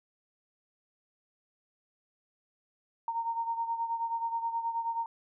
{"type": "beating tone pair", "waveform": "sine", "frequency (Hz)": [920, 929.4], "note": ["A#5", "A#5"], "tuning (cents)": [-23, -5], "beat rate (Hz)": 9.4, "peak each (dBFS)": [-31, -37], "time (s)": [3.08, 5.06], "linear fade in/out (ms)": 2, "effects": []}